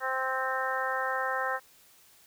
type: harmonic tone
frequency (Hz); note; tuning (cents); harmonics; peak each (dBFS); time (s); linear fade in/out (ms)
261.6; C4; 0; 2 / 3 / 4 / 5 / 6 / 7; -35 / -35 / -35 / -35 / -35 / -35; 0-1.6; 50
effects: white hiss -59 dBFS RMS until 2.26 s